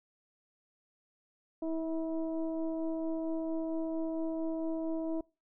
sine tone with frequency modulation, 322.8 Hz, E4, 36 cents flat, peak -31 dBFS, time 1.62-5.21 s, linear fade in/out 5 ms, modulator 325 Hz, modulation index 0.89, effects noise-tail reverb RT60 0.3 s tail -25 dB re dry

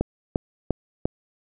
click train, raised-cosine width 2 ms, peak -8 dBFS, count 4, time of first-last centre 0.01-1.055 s, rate 2.87 Hz, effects none

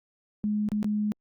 sine tone with dropouts, 210 Hz, G#3, 19 cents sharp, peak -24 dBFS, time 0.44-1.12 s, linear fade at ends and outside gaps 0 ms, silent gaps 0.688-0.718 / 0.829-0.844 s, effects Opus 48 kbps

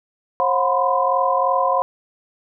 sine tone cluster, 537 / 723 / 991 / 1034 Hz, C5 / F#5 / B5 / C6, +45 / -40 / +6 / -21 cents, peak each -21 dBFS, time 0.4-1.82 s, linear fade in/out 0 ms, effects none

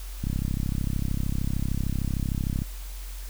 click train, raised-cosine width 5 ms, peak -15 dBFS, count 80, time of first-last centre 0.24-2.62 s, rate 33.2 Hz, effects added 45 Hz sine -34 dBFS peak until 3.29 s + white hiss -46 dBFS RMS until 3.29 s

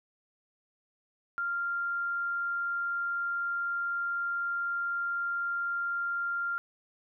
sine tone, 1392 Hz, F6, 6 cents flat, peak -29 dBFS, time 1.38-6.58 s, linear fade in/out 0 ms, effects none

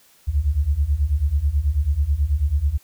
sine beating tone pair, 67.2 / 76.4 Hz, C2 / D#2, +47 / -31 cents, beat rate 9.2 Hz, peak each -21 / -19 dBFS, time 0.27-2.78 s, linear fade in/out 20 ms, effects white hiss -55 dBFS RMS until 2.83 s

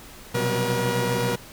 sawtooth tone cluster, 122.8 / 130.5 / 180.9 / 191.8 / 479.1 Hz, B2 / C3 / F#3 / G3 / A#4, -9 / -4 / -39 / -37 / +47 cents, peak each -23 / -28 / -29 / -28 / -21 dBFS, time 0.34-1.36 s, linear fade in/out 10 ms, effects pink hiss -44 dBFS RMS until 1.52 s

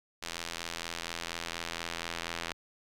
sawtooth tone with band-pass filter sweep, 84.2 Hz, E2, 37 cents sharp, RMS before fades -39 dBFS, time 0.22-2.53 s, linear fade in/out 10 ms, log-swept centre 4500 to 2900 Hz, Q 0.72, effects none

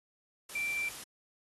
sine tone in noise, 2349 Hz, D7, in tune, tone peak -31 dBFS, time 0.55-0.89 s, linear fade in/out 5 ms, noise white, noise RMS -45 dBFS, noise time 0.49-1.04 s, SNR +11 dB, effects AAC 32 kbps

